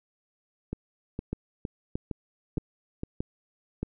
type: two click trains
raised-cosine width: 3 ms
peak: -19 / -17 dBFS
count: 6 / 5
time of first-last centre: 0.73-3.034 / 1.33-3.83 s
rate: 2.17 / 1.6 Hz
effects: none